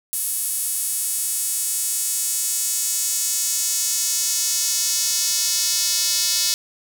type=tone with high-pass filter sweep; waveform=square; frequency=198.7 Hz; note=G3; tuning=24 cents sharp; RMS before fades=-22 dBFS; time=0.13-6.54 s; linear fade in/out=0 ms; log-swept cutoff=10000 to 5000 Hz; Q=1.9; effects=none